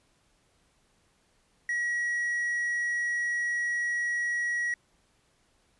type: tone with quantisation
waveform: triangle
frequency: 1914 Hz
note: A#6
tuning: 45 cents sharp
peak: -25 dBFS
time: 1.69-4.74 s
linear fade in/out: 2 ms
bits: 9
effects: pink hiss -68 dBFS RMS until 5.79 s + resampled to 24000 Hz